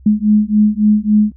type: beating tone pair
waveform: sine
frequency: 209.5 / 213.1 Hz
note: G#3 / G#3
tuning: +15 / +45 cents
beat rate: 3.6 Hz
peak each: -12 dBFS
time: 0.06-1.32 s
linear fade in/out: 5 ms
effects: added 65 Hz sine -38 dBFS peak until 1.36 s